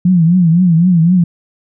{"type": "tone with vibrato", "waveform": "sine", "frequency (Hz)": 172.7, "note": "F3", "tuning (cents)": -19, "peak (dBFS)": -6, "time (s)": [0.05, 1.24], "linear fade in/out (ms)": 5, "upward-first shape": "triangle", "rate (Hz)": 3.9, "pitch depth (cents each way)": 150, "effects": []}